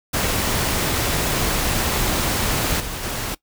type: noise with level steps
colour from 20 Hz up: pink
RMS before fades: -21 / -29 / -26 dBFS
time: 0.13-3.35 s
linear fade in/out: 10 ms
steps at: 2.8 / 3.03 s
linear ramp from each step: 2 ms
effects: noise-tail reverb RT60 0.1 s tail -20 dB re dry